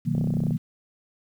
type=chord; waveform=sine; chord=B major seventh; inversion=none; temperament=equal with one note detuned; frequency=123.47 / 155.56 / 185 / 231.5 Hz; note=B2 / D#3 / F#3 / A#3; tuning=0 / 0 / 0 / -12 cents; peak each=-29 / -25 / -29 / -29 dBFS; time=0.05-0.58 s; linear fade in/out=20 ms
type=clicks; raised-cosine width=2 ms; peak=-21 dBFS; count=12; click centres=0.151 / 0.181 / 0.212 / 0.242 / 0.273 / 0.305 / 0.339 / 0.37 / 0.404 / 0.437 / 0.468 / 0.508 s
effects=9-bit

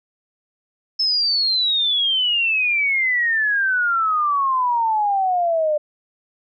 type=exponential sweep; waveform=sine; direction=down; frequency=5274 to 593 Hz; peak=-16 dBFS; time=0.99-5.78 s; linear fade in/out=10 ms; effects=none

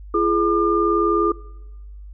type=tone cluster; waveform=sine; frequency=339.8 / 419.6 / 1202 Hz; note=F4 / G#4 / D6; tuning=-47 / +18 / +40 cents; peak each=-20 dBFS; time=0.14-1.32 s; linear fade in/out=5 ms; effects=noise-tail reverb RT60 1.0 s tail -20 dB re dry + added 50 Hz sine -35 dBFS peak until 2.13 s

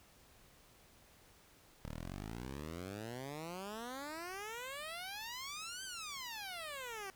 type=exponential two-way sweep; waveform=10% pulse; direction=up then down; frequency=36.08 to 1579 to 376.8 Hz; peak=-35 dBFS; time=1.85-7.1 s; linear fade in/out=0 ms; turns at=5.84 s; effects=pink hiss -64 dBFS RMS until 7.15 s

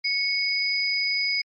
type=tone pair together; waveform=sine; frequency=2210 / 4961 Hz; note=C#7 / D#8; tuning=-6 / -6 cents; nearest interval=octave + major second; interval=1400 cents; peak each=-25 dBFS; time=0.04-1.42 s; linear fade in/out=10 ms; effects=Opus 48 kbps

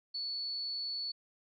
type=tone; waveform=sine; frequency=4435 Hz; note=C#8; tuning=in tune; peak=-35 dBFS; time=0.14-1.12 s; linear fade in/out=10 ms; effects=none

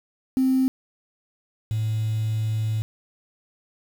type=tone pair in turn; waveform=sine; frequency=261.6 / 109.29 Hz; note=C4 / A2; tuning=0 / -11 cents; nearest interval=octave + minor third; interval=1511 cents; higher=first; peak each=-16 / -21 dBFS; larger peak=first; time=0.37-0.68 / 1.71-2.82 s; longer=second; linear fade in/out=0 ms; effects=tanh soft clip ceiling -13 dBFS + 7-bit

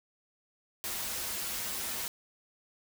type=noise with comb filter; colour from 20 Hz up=white; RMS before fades=-36 dBFS; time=0.84-2.08 s; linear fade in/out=0 ms; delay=6.9 ms; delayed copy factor=-0.7; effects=none

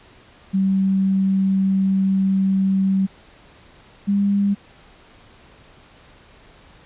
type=tone pair in turn; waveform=sine; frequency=192.5 / 200.6 Hz; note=G3 / G3; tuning=-31 / +40 cents; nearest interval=minor second; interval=71 cents; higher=second; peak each=-15 dBFS; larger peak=neither; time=0.53-3.07 / 4.07-4.55 s; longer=first; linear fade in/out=20 ms; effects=pink hiss -49 dBFS RMS until 6.85 s + resampled to 8000 Hz

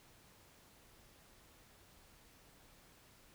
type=silence; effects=pink hiss -64 dBFS RMS until 3.34 s

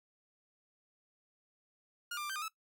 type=tone with pitch steps; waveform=sawtooth; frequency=1422 / 1194 / 1185 / 1559 / 1220 / 1305 Hz; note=F6 / D6 / D6 / G6 / D#6 / E6; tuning=+31 / +28 / +15 / -10 / -34 / -18 cents; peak=-34 dBFS; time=2.11-2.482 s; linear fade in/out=5 ms; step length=62 ms; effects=noise-tail reverb RT60 0.1 s tail -18 dB re dry

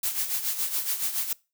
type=noise with tremolo; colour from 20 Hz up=blue; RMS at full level=-26 dBFS; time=0.03-1.33 s; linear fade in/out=5 ms; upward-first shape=sine; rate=7.1 Hz; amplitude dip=65%; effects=noise-tail reverb RT60 0.3 s tail -24 dB re dry

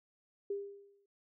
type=tone with exponential decay; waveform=sine; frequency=401 Hz; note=G4; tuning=39 cents sharp; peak=-32 dBFS; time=0.5-1.06 s; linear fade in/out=5 ms; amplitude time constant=120 ms; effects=none

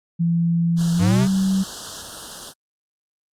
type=tone with pitch glide; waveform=sine; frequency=168.7 to 191.56 Hz; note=E3 to G3; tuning=+40 to -40 cents; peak=-16 dBFS; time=0.19-1.64 s; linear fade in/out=20 ms; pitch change=+220 cents; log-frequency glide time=0.93-1.15 s
type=band-stop noise; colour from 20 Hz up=white; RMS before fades=-31 dBFS; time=0.76-2.54 s; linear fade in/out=50 ms; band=1700 to 2900 Hz; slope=96 dB/octave
type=linear sweep; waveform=square; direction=up; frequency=91.6 to 138.59 Hz; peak=-18 dBFS; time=0.98-1.28 s; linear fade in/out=50 ms
effects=low-pass 8000 Hz 12 dB/octave + Opus 48 kbps

